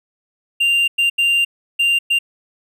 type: tone bursts at uneven times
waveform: triangle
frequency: 2785 Hz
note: F7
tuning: 5 cents flat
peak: -11 dBFS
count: 5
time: 0.6-0.88 / 0.98-1.1 / 1.18-1.45 / 1.79-1.99 / 2.1-2.19 s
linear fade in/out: 10 ms
effects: none